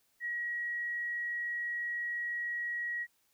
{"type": "tone", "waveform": "sine", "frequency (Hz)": 1907, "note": "A#6", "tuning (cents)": 39, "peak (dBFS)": -33, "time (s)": [0.2, 3.07], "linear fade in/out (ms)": 50, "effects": ["white hiss -73 dBFS RMS until 3.33 s"]}